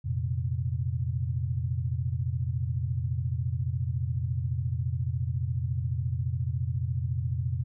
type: chord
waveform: sine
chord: F suspended fourth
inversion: none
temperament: equal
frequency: 87.31 / 116.54 / 130.81 Hz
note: F2 / Bb2 / C3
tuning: 0 / 0 / 0 cents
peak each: -31 dBFS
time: 0.04-7.64 s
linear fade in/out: 20 ms
effects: none